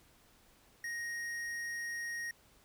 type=tone with tanh clipping; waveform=triangle; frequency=1872 Hz; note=A#6; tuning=7 cents sharp; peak=-39 dBFS; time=0.84-2.31 s; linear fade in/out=2 ms; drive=17 dB; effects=pink hiss -65 dBFS RMS until 2.64 s